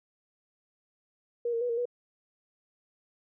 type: tone with pitch steps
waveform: sine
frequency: 475.2 / 461.8 / 488.4 / 464.8 / 486.3 Hz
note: A#4 / A#4 / B4 / A#4 / B4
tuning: +33 / -16 / -19 / -5 / -27 cents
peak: -27 dBFS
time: 1.45-1.855 s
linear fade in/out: 5 ms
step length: 81 ms
effects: none